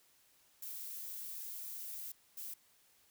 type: noise bursts at uneven times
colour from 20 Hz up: violet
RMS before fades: -45 dBFS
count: 2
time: 0.62-2.12 / 2.37-2.54 s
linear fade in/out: 5 ms
effects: white hiss -69 dBFS RMS until 3.1 s